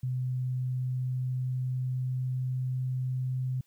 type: tone with pitch glide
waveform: sine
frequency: 127.3 to 128.48 Hz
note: C3 to C3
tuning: -47 to -31 cents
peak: -28 dBFS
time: 0.03-3.61 s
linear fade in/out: 5 ms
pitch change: +16 cents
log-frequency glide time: 0.48-3.13 s
effects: white hiss -70 dBFS RMS until 3.66 s